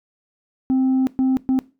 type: tone bursts at uneven times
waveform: sine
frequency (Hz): 261.6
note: C4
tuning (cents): 0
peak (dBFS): -12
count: 3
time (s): 0.7-1.07 / 1.19-1.37 / 1.49-1.59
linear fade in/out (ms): 0
effects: noise-tail reverb RT60 0.3 s tail -21 dB re dry + tanh soft clip ceiling -14 dBFS